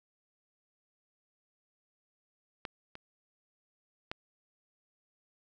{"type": "clicks", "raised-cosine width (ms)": 0.3, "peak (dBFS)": [-21, -29, -20], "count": 3, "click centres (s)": [2.652, 2.954, 4.115], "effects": []}